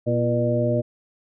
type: harmonic tone with a mistuned harmonic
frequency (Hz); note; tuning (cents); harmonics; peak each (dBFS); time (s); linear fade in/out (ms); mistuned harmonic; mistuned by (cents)
120; B2; -49; 1 / 2 / 3 / 4 / 5; -23 / -26 / -28 / -28 / -23; 0.06-0.82; 20; 3; -63
effects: none